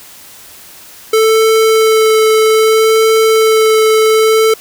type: tone with vibrato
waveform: square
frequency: 440 Hz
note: A4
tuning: in tune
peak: -7 dBFS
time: 1.13-4.54 s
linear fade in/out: 5 ms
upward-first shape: sine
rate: 0.63 Hz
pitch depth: 11 cents each way
effects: white hiss -36 dBFS RMS until 4.6 s